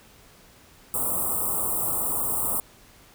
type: band-stop noise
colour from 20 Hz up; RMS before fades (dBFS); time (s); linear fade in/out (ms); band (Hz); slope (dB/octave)
white; -26; 0.94-2.6; 0; 1300 to 7900; 96
effects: pink hiss -53 dBFS RMS until 3.14 s